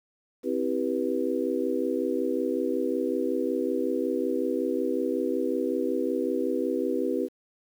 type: chord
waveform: sine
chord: C major seventh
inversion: none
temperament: just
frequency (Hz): 261.6 / 327 / 392.4 / 490.5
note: C4 / E4 / G4 / B4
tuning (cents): 0 / -14 / +2 / -12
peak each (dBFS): -30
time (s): 0.43-7.29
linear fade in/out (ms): 50
effects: 9-bit